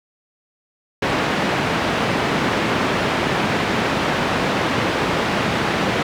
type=band-pass noise; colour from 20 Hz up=pink; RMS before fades=-20 dBFS; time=1.02-6.03 s; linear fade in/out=5 ms; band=150 to 2800 Hz; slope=12 dB/octave; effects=none